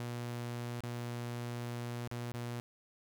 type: tone with dropouts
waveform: sawtooth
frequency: 119.9 Hz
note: A#2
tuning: 49 cents sharp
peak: -34 dBFS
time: 0-2.6 s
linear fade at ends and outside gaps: 0 ms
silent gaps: 0.805-0.836 / 2.077-2.114 / 2.32-2.34 s
effects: none